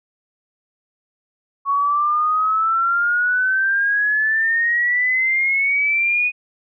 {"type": "exponential sweep", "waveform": "sine", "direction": "up", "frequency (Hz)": [1108, 2489], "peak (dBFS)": -15, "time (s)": [1.65, 6.32], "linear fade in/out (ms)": 50, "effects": []}